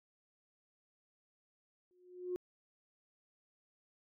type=tone with exponential growth; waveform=sine; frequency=360.9 Hz; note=F#4; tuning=43 cents flat; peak=-32 dBFS; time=1.91-2.36 s; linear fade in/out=0 ms; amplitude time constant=97 ms; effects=tanh soft clip ceiling -29 dBFS